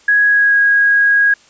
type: tone with pitch glide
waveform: sine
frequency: 1664 to 1644.9 Hz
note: G#6 to G#6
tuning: +3 to -17 cents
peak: -8 dBFS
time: 0.08-1.34 s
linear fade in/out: 5 ms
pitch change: -20 cents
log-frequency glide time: 0.26-0.57 s
effects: white hiss -48 dBFS RMS until 1.49 s + resampled to 16000 Hz